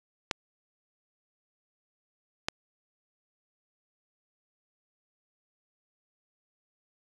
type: clicks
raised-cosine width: 0.2 ms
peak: -10 dBFS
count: 2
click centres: 0.312 / 2.485 s
effects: resampled to 22050 Hz